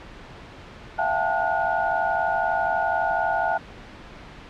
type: tone cluster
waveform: sine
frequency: 663 / 715 / 799 / 879 / 1448 Hz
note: E5 / F5 / G5 / A5 / F#6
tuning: +10 / +41 / +33 / -2 / -38 cents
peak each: -27 dBFS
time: 0.98-3.58 s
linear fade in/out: 10 ms
effects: pink hiss -42 dBFS RMS until 4.49 s + low-pass 3000 Hz 12 dB/octave